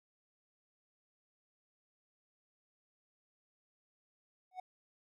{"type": "tone with exponential growth", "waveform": "triangle", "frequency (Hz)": 740, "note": "F#5", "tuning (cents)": 0, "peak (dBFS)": -35, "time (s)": [4.51, 4.6], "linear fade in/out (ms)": 5, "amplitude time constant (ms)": 19, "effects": []}